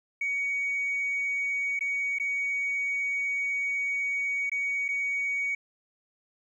sine tone with dropouts, 2246 Hz, C#7, 22 cents sharp, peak -25 dBFS, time 0.21-5.55 s, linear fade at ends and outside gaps 5 ms, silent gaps 1.792-1.808 / 2.186-2.198 / 4.497-4.516 / 4.882-4.887 s, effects tanh soft clip ceiling -23 dBFS + 11-bit

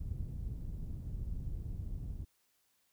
pink low-pass noise, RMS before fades -40 dBFS, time 0-2.25 s, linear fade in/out 10 ms, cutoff 120 Hz, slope 12 dB/octave, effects white hiss -75 dBFS RMS until 2.92 s

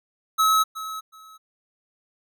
square tone with echo, 1289 Hz, E6, 39 cents flat, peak -17 dBFS, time 0.38-0.64 s, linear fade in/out 20 ms, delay 370 ms, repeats 2, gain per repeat -14 dB, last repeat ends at 1.38 s, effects none

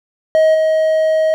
triangle tone with level steps, 632 Hz, D#5, 27 cents sharp, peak -6 / -9 dBFS, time 0.35-1.34 s, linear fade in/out 0 ms, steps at 0.54 s, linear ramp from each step 10 ms, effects none

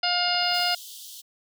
harmonic tone, 710 Hz, F5, 28 cents sharp, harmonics 1 / 2 / 3 / 4 / 5 / 6 / 7, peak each -27 / -30 / -34 / -28 / -36 / -30 / -27 dBFS, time 0.03-0.75 s, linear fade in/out 5 ms
blue noise with exponential growth, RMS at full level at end -43 dBFS, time 0.08-0.64 s, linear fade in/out 5 ms, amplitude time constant 120 ms
clicks, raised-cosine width 0.5 ms, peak -30 dBFS, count 5, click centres 0.283 / 0.346 / 0.424 / 0.521 / 0.596 s
pink high-pass noise, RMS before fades -42 dBFS, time 0.53-1.22 s, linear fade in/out 20 ms, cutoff 3000 Hz, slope 96 dB/octave
effects none

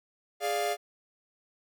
45% pulse chord, D diminished, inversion second, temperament equal, 415.3 / 587.3 / 698.5 Hz, Ab4 / D5 / F5, 0 / 0 / 0 cents, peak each -33 / -34 / -30 dBFS, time 0.4-0.77 s, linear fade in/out 50 ms, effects none

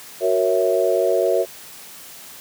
sine chord, F# dominant seventh, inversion none, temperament equal, 370 / 466.2 / 554.4 / 659.3 Hz, F#4 / A#4 / C#5 / E5, 0 / 0 / 0 / 0 cents, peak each -21 dBFS, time 0.2-1.46 s, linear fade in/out 50 ms, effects white hiss -40 dBFS RMS until 2.4 s + high-pass 100 Hz 12 dB/octave

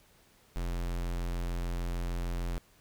square tone, 43.34 Hz, F1, 12 cents flat, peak -32 dBFS, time 0.56-2.58 s, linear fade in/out 0 ms, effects pink hiss -63 dBFS RMS until 2.8 s

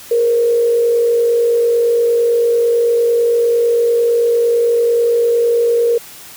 sine tone with frequency modulation, 469.9 Hz, A#4, 14 cents sharp, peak -10 dBFS, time 0.11-5.98 s, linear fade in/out 5 ms, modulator 48.9 Hz, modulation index 0.33, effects white hiss -36 dBFS RMS until 6.36 s

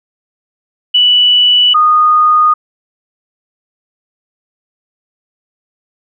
sine tone pair in turn, 2960 / 1232.4 Hz, F#7 / D#6, 0 / -17 cents, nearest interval octave + minor third, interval 1517 cents, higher first, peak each -5 dBFS, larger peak neither, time 0.94-1.74 / 1.74-2.54 s, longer neither, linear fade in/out 10 ms, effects none

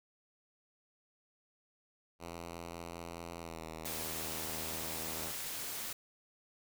5% pulse tone with pitch glide, 84.8 to 80.04 Hz, E2 to D#2, +50 to +50 cents, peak -32 dBFS, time 2.19-5.33 s, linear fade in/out 50 ms, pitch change -100 cents, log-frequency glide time 3.38-3.67 s
white noise, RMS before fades -41 dBFS, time 3.85-5.93 s, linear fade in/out 5 ms
effects none

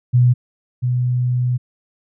sine tone pair in turn, 123.47 / 124.33 Hz, B2 / B2, 0 / +12 cents, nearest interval unison, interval 12 cents, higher second, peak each -9 / -15 dBFS, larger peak first, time 0.13-0.34 / 0.82-1.58 s, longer second, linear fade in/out 20 ms, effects none

